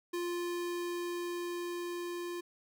square tone with level ramp, 349.2 Hz, F4, in tune, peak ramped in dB -34 to -38 dBFS, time 0.13-2.41 s, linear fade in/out 10 ms, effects none

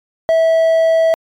triangle tone, 652 Hz, E5, 19 cents flat, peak -7 dBFS, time 0.29-1.14 s, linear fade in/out 0 ms, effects MP3 96 kbps

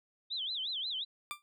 sine tone with vibrato, 3520 Hz, A7, in tune, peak -34 dBFS, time 0.3-1.05 s, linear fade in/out 20 ms, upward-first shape sine, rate 5.6 Hz, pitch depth 260 cents each way
20% pulse tone with exponential decay, 1184 Hz, D6, 14 cents sharp, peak -28 dBFS, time 1.31-1.42 s, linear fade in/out 0 ms, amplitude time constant 22 ms
effects none

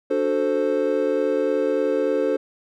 triangle chord, D dominant seventh, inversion none, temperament equal, 293.7 / 370 / 440 / 523.3 Hz, D4 / F#4 / A4 / C5, 0 / 0 / 0 / 0 cents, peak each -24 / -26 / -21 / -21 dBFS, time 0.1-2.37 s, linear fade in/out 10 ms, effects none

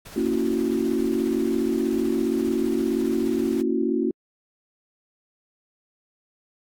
pink noise with tremolo, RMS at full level -41 dBFS, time 0.05-3.62 s, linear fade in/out 10 ms, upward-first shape sine, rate 15 Hz, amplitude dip 25%
sine chord, F# dominant seventh, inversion first, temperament just, 231.2 / 277.5 / 333 / 370 Hz, A#3 / C#4 / E4 / F#4, -14 / +2 / +18 / 0 cents, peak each -26 dBFS, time 0.16-4.11 s, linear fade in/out 5 ms
effects AAC 64 kbps

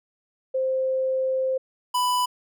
sine / square tone pair in turn, 523.3 / 993 Hz, C5 / B5, 0 / +9 cents, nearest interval major seventh, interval 1109 cents, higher second, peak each -21 dBFS, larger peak neither, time 0.54-1.58 / 1.94-2.26 s, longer first, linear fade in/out 10 ms, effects none

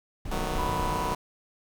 brown noise, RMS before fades -33 dBFS, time 0.25-1.14 s, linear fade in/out 5 ms
10% pulse chord, B dominant seventh, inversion first, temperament just, 154.34 / 185.21 / 222.2 / 246.9 Hz, D#3 / F#3 / A3 / B3, -14 / +2 / +17 / 0 cents, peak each -26 / -27 / -30 / -31 dBFS, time 0.31-1.15 s, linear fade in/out 5 ms
sine tone, 987.8 Hz, B5, in tune, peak -29 dBFS, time 0.58-1.15 s, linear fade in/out 10 ms
effects none

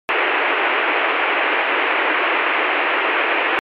white band-pass noise, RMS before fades -18 dBFS, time 0.09-3.59 s, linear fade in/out 0 ms, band 310 to 2700 Hz, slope 48 dB/octave, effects MP3 96 kbps

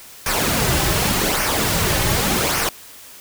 pink noise with flanger, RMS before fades -19 dBFS, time 0.26-2.69 s, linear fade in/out 2 ms, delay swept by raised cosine 0.25 to 4.35 ms, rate 0.86 Hz, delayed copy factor -0.55, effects white hiss -41 dBFS RMS until 3.2 s

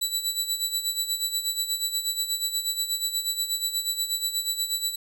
20% pulse tone with tremolo, 3951 Hz, B7, in tune, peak -17 dBFS, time 0.01-4.96 s, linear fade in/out 10 ms, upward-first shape sine, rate 8.3 Hz, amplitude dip 70%, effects none

